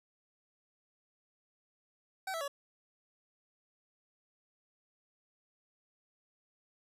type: tone with pitch steps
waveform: 25% pulse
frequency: 763 / 656.6 / 565 Hz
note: G5 / E5 / C#5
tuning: -47 / -7 / +33 cents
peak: -32 dBFS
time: 2.27-2.48 s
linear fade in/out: 5 ms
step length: 70 ms
effects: resampled to 32000 Hz + 12-bit